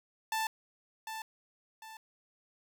sawtooth tone with echo, 883 Hz, A5, 6 cents sharp, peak -27 dBFS, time 0.32-0.47 s, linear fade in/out 2 ms, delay 750 ms, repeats 2, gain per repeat -8 dB, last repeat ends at 1.97 s, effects none

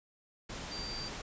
sine tone in noise, 4699 Hz, D8, in tune, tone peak -40 dBFS, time 0.71-1.09 s, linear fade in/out 10 ms, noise pink, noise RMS -42 dBFS, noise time 0.49-1.22 s, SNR -1 dB, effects resampled to 16000 Hz

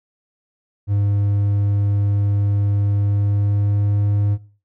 triangle tone with pitch glide, 101.4 to 102.34 Hz, G#2 to G#2, -41 to -25 cents, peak -13 dBFS, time 0.87-4.38 s, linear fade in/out 50 ms, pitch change +16 cents, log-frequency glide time 2.95-4.05 s, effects noise-tail reverb RT60 0.4 s tail -19 dB re dry

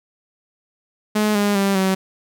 sawtooth tone with pitch steps, 212 / 204.4 / 197.12 / 190.07 Hz, G#3 / G#3 / G3 / F#3, +36 / -27 / +10 / +47 cents, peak -12 dBFS, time 1.15-1.95 s, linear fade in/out 10 ms, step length 200 ms, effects none

